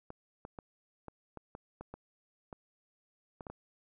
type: clicks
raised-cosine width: 1 ms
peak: -30 dBFS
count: 12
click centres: 0.104 / 0.451 / 0.588 / 1.083 / 1.373 / 1.551 / 1.81 / 1.94 / 2.528 / 3.408 / 3.468 / 3.5 s
effects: none